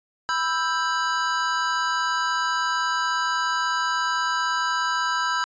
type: chord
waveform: square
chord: E minor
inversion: second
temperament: just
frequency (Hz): 988.9 / 1318.5 / 1582.2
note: B5 / E6 / G6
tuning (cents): +2 / 0 / +16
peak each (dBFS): -27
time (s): 0.29-5.44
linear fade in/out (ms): 0
effects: resampled to 16000 Hz